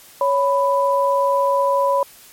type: tone pair together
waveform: sine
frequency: 557 / 992.5 Hz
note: C#5 / B5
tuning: +8 / +8 cents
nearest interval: minor seventh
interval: 1000 cents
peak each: -17 / -17 dBFS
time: 0.21-2.03 s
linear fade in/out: 2 ms
effects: white hiss -45 dBFS RMS until 2.32 s + MP3 64 kbps